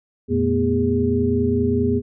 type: tone cluster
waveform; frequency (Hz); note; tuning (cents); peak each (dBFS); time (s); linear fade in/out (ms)
sine; 88.1 / 118 / 219.5 / 244.3 / 407.2; F2 / A#2 / A3 / B3 / G#4; +16 / +22 / -4 / -19 / -34; -24 / -26 / -28 / -20 / -21; 0.28-2.02; 50
effects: none